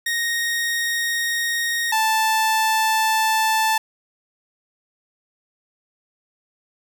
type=tone pair in turn; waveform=sawtooth; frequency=1864.7 / 880 Hz; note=A#6 / A5; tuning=0 / 0 cents; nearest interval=octave + minor second; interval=1300 cents; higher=first; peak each=-17 / -13 dBFS; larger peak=second; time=0.06-1.92 / 1.92-3.78 s; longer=neither; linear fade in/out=5 ms; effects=none